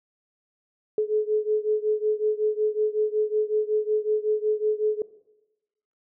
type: beating tone pair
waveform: sine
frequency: 425.5 / 430.9 Hz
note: G#4 / A4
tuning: +42 / -36 cents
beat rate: 5.4 Hz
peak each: -23 / -26 dBFS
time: 0.98-5.02 s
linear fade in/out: 2 ms
effects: noise-tail reverb RT60 1.0 s tail -18 dB re dry